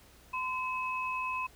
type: tone pair together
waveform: sine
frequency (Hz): 1020 / 2570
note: C6 / E7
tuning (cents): -44 / -45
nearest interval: octave + major third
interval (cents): 1599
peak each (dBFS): -33 / -36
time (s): 0.33-1.47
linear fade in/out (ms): 10
effects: added 60 Hz sine -62 dBFS peak until 1.55 s + pink hiss -59 dBFS RMS until 1.55 s